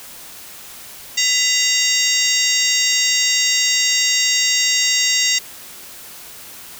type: harmonic tone with a mistuned harmonic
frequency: 932.3 Hz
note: A#5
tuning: in tune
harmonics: 2 / 3 / 4 / 5 / 6 / 7 / 8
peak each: -22 / -22 / -22 / -22 / -22 / -22 / -22 dBFS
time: 1.17-5.39 s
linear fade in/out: 10 ms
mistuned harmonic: 2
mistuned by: +120 cents
effects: white hiss -37 dBFS RMS until 6.79 s